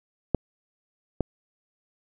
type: clicks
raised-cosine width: 2 ms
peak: -7 / -10 dBFS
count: 2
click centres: 0.347 / 1.207 s
effects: none